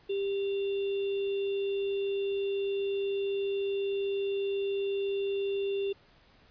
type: tone with sample-and-hold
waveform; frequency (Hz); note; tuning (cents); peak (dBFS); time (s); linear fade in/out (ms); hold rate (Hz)
sine; 396; G4; +18; -28; 0.09-5.93; 10; 3150
effects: pink hiss -61 dBFS RMS until 6.5 s + resampled to 11025 Hz